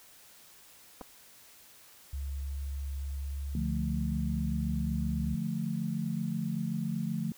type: clicks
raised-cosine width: 1 ms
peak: -29 dBFS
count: 2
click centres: 1.011 / 1.015 s
type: tone with pitch glide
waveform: sine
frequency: 69.3 to 71.08 Hz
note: C#2 to C#2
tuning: 0 to +44 cents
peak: -33 dBFS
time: 2.13-5.35 s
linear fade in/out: 5 ms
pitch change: +44 cents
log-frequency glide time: 2.96-4.82 s
type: chord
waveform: sine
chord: D minor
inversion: none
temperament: equal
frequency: 146.83 / 174.61 / 220 Hz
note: D3 / F3 / A3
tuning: 0 / 0 / 0 cents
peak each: -36 / -34 / -34 dBFS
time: 3.55-7.32 s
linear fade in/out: 2 ms
effects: white hiss -56 dBFS RMS until 7.37 s